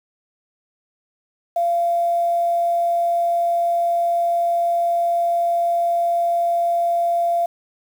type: tone with quantisation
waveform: sine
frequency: 687 Hz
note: F5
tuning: 29 cents flat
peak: -16 dBFS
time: 1.56-7.46 s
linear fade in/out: 5 ms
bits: 7
effects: none